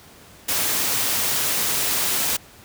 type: noise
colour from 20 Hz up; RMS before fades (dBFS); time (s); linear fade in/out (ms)
white; -22; 0.48-2.37; 10
effects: pink hiss -47 dBFS RMS until 2.64 s + high-pass 60 Hz 12 dB/octave